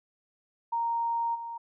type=tone with level steps; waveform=sine; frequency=930 Hz; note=A#5; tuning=4 cents flat; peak=-26 / -35 dBFS; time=0.72-1.58 s; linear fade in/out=10 ms; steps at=1.34 s; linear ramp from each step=20 ms; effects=none